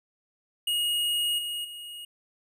square tone with level steps, 2875 Hz, F7, 50 cents sharp, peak -25 / -31 / -39 dBFS, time 0.67-2.05 s, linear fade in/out 5 ms, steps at 1.38 / 1.64 s, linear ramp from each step 10 ms, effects none

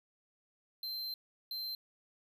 square tone bursts at uneven times, 4117 Hz, C8, 29 cents flat, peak -38 dBFS, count 2, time 0.83-1.14 / 1.51-1.75 s, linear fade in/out 2 ms, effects none

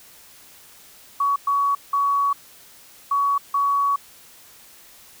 sine tone bursts at uneven times, 1125 Hz, C#6, 25 cents sharp, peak -17 dBFS, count 5, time 1.2-1.36 / 1.47-1.75 / 1.93-2.33 / 3.11-3.38 / 3.54-3.96 s, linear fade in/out 5 ms, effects white hiss -48 dBFS RMS until 5.2 s

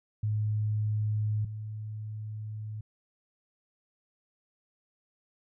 sine tone pair in turn, 106.6 / 107.47 Hz, G#2 / A2, +46 / -40 cents, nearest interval unison, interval 14 cents, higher second, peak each -26 / -35 dBFS, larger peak first, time 0.23-1.45 / 1.45-2.81 s, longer second, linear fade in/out 5 ms, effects none

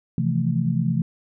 sine chord, F major seventh, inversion second, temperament equal, 130.81 / 164.81 / 174.61 / 220 Hz, C3 / E3 / F3 / A3, 0 / 0 / 0 / 0 cents, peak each -24 / -23 / -27 / -26 dBFS, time 0.18-1.02 s, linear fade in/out 2 ms, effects none

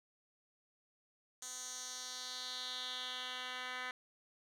10% pulse tone with band-pass filter sweep, 252.8 Hz, B3, 41 cents sharp, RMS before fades -44 dBFS, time 1.42-3.91 s, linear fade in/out 2 ms, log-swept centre 7100 to 2200 Hz, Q 2.9, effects none

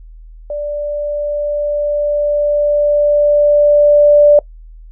sine tone with level ramp, 587.3 Hz, D5, in tune, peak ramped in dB -18 to -3 dBFS, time 0.5-4.39 s, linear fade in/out 2 ms, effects noise-tail reverb RT60 0.1 s tail -23 dB re dry + added 40 Hz sine -33 dBFS peak until 4.91 s

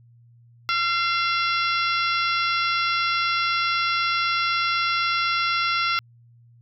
harmonic tone with a mistuned harmonic, 682 Hz, F5, 41 cents flat, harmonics 2 / 3 / 4 / 5 / 6 / 7 / 8, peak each -23 / -27 / -29 / -31 / -33 / -34 / -35 dBFS, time 0.69-5.99 s, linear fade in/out 0 ms, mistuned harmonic 3, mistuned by +35 cents, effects added 118 Hz sine -50 dBFS peak until 6.61 s

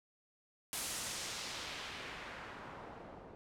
white noise with low-pass filter sweep, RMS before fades -45 dBFS, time 0.73-3.35 s, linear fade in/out 0 ms, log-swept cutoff 12000 to 570 Hz, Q 0.97, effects none

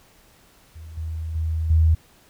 sine tone with level steps, 80.2 Hz, E2, 47 cents flat, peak -36 / -26 / -21 / -13 dBFS, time 0.75-1.95 s, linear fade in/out 10 ms, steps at 0.97 / 1.35 / 1.7 s, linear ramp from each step 5 ms, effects pink hiss -55 dBFS RMS until 2.29 s

